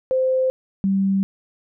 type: tone pair in turn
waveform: sine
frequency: 519 / 194.41 Hz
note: C5 / G3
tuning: -14 / -14 cents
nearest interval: octave + perfect fourth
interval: 1700 cents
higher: first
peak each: -16 dBFS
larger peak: neither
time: 0.11-0.5 / 0.84-1.23 s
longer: neither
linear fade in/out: 0 ms
effects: none